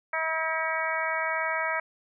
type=harmonic tone; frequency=321 Hz; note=E4; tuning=46 cents flat; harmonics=2 / 3 / 4 / 5 / 6 / 7; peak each=-33 / -33 / -33 / -33 / -33 / -33 dBFS; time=0.13-1.8 s; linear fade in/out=5 ms; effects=none